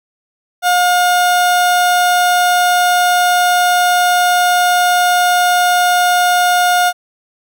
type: tone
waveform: 30% pulse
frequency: 715 Hz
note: F5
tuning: 41 cents sharp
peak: -7 dBFS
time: 0.62-6.93 s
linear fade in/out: 50 ms
effects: none